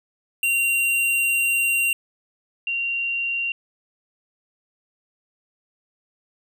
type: tone pair in turn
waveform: square / sine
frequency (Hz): 2763 / 2763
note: F7 / F7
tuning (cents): -19 / -19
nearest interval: unison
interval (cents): 0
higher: neither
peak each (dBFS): -19 / -22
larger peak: first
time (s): 0.43-1.93 / 2.67-3.52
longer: first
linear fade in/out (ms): 2
effects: none